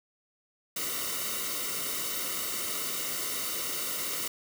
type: noise with comb filter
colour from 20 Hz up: white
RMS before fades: -33 dBFS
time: 0.76-4.28 s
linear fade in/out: 5 ms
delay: 1.2 ms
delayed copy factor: -0.75
effects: none